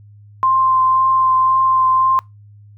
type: tone with vibrato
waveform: sine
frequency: 1046.5 Hz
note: C6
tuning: in tune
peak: -11 dBFS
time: 0.43-2.19 s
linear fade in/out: 0 ms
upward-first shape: triangle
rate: 1.9 Hz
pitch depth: 13 cents each way
effects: noise-tail reverb RT60 0.2 s tail -24 dB re dry + added 103 Hz sine -40 dBFS peak until 2.77 s